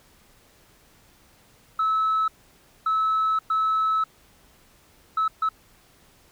sine tone bursts at uneven times, 1300 Hz, E6, 24 cents flat, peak -18 dBFS, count 5, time 1.79-2.28 / 2.86-3.39 / 3.5-4.04 / 5.17-5.28 / 5.42-5.49 s, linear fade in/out 5 ms, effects tanh soft clip ceiling -17 dBFS + pink hiss -57 dBFS RMS until 6.31 s

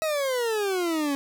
40% pulse exponential sweep, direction down, 646 to 275 Hz, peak -23 dBFS, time 0.02-1.15 s, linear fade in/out 0 ms, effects none

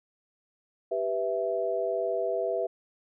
sine chord, E minor, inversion first, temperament equal, 392 / 493.9 / 659.3 Hz, G4 / B4 / E5, 0 / 0 / 0 cents, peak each -32 / -31 / -29 dBFS, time 0.91-2.67 s, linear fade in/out 10 ms, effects none

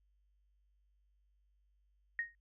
sine tone with exponential decay, 1864.7 Hz, A#6, in tune, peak -30 dBFS, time 2.19-2.35 s, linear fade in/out 1 ms, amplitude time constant 34 ms, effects added 50 Hz sine -70 dBFS peak until 2.4 s

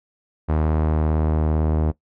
sawtooth tone with low-pass filter sweep, 77.8 Hz, D#2, in tune, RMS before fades -20 dBFS, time 0.48-1.92 s, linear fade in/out 20 ms, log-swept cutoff 1100 to 690 Hz, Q 0.85, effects noise-tail reverb RT60 0.1 s tail -18 dB re dry

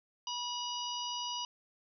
harmonic tone with a mistuned harmonic, 972 Hz, B5, 28 cents flat, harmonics 1 / 3 / 4 / 5 / 6, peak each -40 / -39 / -50 / -43 / -45 dBFS, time 0.27-1.45 s, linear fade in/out 2 ms, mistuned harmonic 4, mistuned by -50 cents, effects none

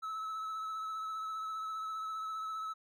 triangle tone with vibrato, 1300 Hz, E6, 24 cents flat, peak -35 dBFS, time 0.02-2.74 s, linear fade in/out 20 ms, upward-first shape sine, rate 15 Hz, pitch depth 24 cents each way, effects none

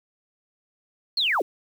sine linear sweep, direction down, 4435 to 268.3 Hz, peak -20 dBFS, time 1.17-1.42 s, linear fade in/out 5 ms, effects 8-bit

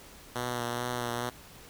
5% pulse tone with vibrato, 121.4 Hz, B2, 29 cents flat, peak -20 dBFS, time 0.35-1.3 s, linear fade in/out 10 ms, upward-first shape sine, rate 2.3 Hz, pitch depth 26 cents each way, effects pink hiss -51 dBFS RMS until 1.69 s

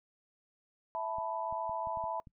sine chord, E suspended fourth, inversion none, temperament equal, 659.3 / 880 / 987.8 Hz, E5 / A5 / B5, 0 / 0 / 0 cents, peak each -38 dBFS, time 0.95-2.2 s, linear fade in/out 0 ms
clicks, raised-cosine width 5 ms, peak -39 dBFS, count 7, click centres 1.185 / 1.526 / 1.695 / 1.872 / 1.973 / 2.04 / 2.272 s
effects noise-tail reverb RT60 0.1 s tail -23 dB re dry

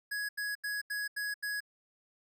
square tone bursts, 1671 Hz, G#6, 10 cents sharp, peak -34 dBFS, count 6, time 0.11-1.605 s, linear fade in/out 10 ms, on 180 ms, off 83 ms, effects none

